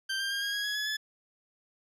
20% pulse tone with pitch steps, 1568 / 1589 / 1610.2 / 1631.8 / 1653.6 / 1675.7 / 1698.1 / 1720.8 Hz, G6 / G6 / G6 / G#6 / G#6 / G#6 / G#6 / A6, 0 / +23 / +46 / -31 / -8 / +15 / +38 / -39 cents, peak -25 dBFS, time 0.09-0.97 s, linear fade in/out 10 ms, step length 110 ms, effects low-pass 10000 Hz 12 dB/octave

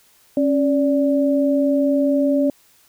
sine tone pair together, 274.9 / 580.5 Hz, C#4 / D5, -14 / -20 cents, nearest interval octave + minor second, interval 1294 cents, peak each -16 / -19 dBFS, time 0.37-2.5 s, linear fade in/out 2 ms, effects white hiss -55 dBFS RMS until 2.88 s

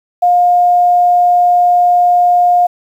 sine tone, 710 Hz, F5, 28 cents sharp, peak -6 dBFS, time 0.22-2.67 s, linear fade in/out 10 ms, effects 7-bit

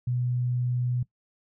sine tone, 123.6 Hz, B2, 2 cents sharp, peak -24 dBFS, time 0.07-1.03 s, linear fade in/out 5 ms, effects noise-tail reverb RT60 0.1 s tail -19 dB re dry

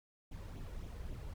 brown noise with flanger, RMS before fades -45 dBFS, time 0.31-1.34 s, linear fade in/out 10 ms, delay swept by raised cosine 0.29 to 2.19 ms, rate 3.7 Hz, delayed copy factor +0.55, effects none

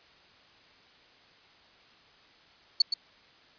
sine tone with echo, 4435 Hz, C#8, in tune, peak -16 dBFS, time 2.8-2.82 s, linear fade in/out 5 ms, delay 120 ms, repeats 1, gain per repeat -8 dB, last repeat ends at 2.94 s, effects white hiss -58 dBFS RMS until 3.58 s + resampled to 11025 Hz

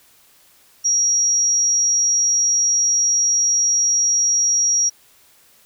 sine tone, 5680 Hz, F8, 28 cents sharp, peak -14 dBFS, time 0.84-4.9 s, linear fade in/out 20 ms, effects white hiss -53 dBFS RMS until 5.65 s

